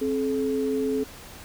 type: tone pair together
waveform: sine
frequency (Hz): 266 / 429.6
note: C4 / A4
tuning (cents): +29 / -41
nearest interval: minor sixth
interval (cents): 830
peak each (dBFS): -26 / -25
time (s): 0.01-1.04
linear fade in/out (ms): 10
effects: pink hiss -44 dBFS RMS until 1.44 s